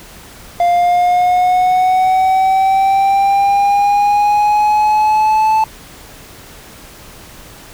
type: linear sweep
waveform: triangle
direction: up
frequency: 696 to 877 Hz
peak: -7 dBFS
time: 0.6-5.64 s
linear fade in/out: 2 ms
effects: pink hiss -37 dBFS RMS until 7.73 s